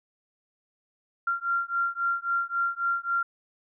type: beating tone pair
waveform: sine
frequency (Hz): 1380 / 1383.7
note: F6 / F6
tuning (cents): -21 / -16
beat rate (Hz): 3.7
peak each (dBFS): -28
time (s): 1.27-3.23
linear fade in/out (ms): 5
effects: none